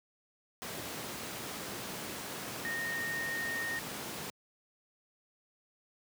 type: tone in noise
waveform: sine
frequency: 1848 Hz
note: A#6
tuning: 16 cents flat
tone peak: -34 dBFS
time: 2.65-3.79 s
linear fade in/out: 0 ms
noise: pink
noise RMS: -40 dBFS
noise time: 0.62-4.3 s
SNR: +3 dB
effects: high-pass 150 Hz 12 dB/octave